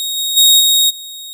sawtooth tone with level steps, 3757 Hz, A#7, 13 cents sharp, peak -15 / -13 / -3 / -6 / -25 dBFS, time 0-1.33 s, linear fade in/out 0 ms, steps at 0.16 / 0.36 / 0.59 / 0.89 s, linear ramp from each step 20 ms, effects none

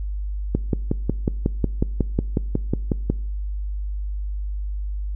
click train, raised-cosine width 3 ms, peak -6 dBFS, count 15, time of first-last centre 0.55-3.1 s, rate 5.49 Hz, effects noise-tail reverb RT60 0.6 s tail -23 dB re dry + added 50 Hz sine -24 dBFS peak until 5.15 s

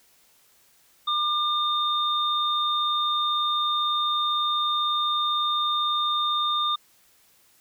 sine tone pair together, 1200 / 3638 Hz, D6 / A#7, +37 / -43 cents, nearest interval octave + perfect fifth, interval 1920 cents, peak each -24 / -25 dBFS, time 1.07-6.76 s, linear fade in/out 10 ms, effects white hiss -60 dBFS RMS until 7.6 s

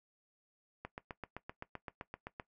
click train, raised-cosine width 0.5 ms, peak -27 dBFS, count 13, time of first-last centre 0.85-2.398 s, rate 7.75 Hz, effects noise-tail reverb RT60 0.1 s tail -17 dB re dry

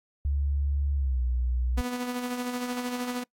sine tone with pitch glide, 70.6 to 61.46 Hz, C#2 to B1, +32 to -8 cents, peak -24 dBFS, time 0.25-1.81 s, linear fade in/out 0 ms, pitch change -240 cents, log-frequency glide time 0.95-1.22 s
sawtooth tone with tremolo, 246.9 Hz, B3, in tune, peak -24 dBFS, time 1.77-3.24 s, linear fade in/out 10 ms, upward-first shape sine, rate 13 Hz, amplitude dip 45%
effects noise-tail reverb RT60 0.1 s tail -22 dB re dry + AAC 64 kbps

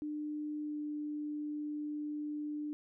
sine tone with pitch glide, 300 to 298.1 Hz, D4 to D4, +37 to +26 cents, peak -36 dBFS, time 0.02-2.73 s, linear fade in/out 0 ms, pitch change -11 cents, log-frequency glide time 0.62-0.78 s, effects none

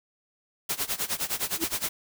white noise with tremolo, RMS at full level -27 dBFS, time 0.69-1.89 s, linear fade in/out 5 ms, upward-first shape sine, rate 9.7 Hz, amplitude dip 90%
sine tone with exponential growth, 329.6 Hz, E4, in tune, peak -23 dBFS, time 1.54-1.64 s, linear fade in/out 1 ms, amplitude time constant 20 ms
effects none

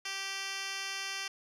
10% pulse tone with band-pass filter, 390 Hz, G4, 9 cents flat, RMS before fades -38 dBFS, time 0.05-1.28 s, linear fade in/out 5 ms, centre 4000 Hz, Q 2.1, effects none

